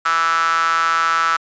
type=tone with high-pass filter; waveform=sawtooth; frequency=164.81 Hz; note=E3; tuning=in tune; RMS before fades=-17 dBFS; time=0.05-1.37 s; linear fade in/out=10 ms; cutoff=1300 Hz; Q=8.5; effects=resampled to 16000 Hz